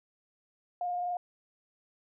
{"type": "tone with frequency modulation", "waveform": "sine", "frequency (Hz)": 711, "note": "F5", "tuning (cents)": 31, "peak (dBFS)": -30, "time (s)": [0.81, 1.17], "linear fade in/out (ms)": 2, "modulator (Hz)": 22.8, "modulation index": 0.39, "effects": []}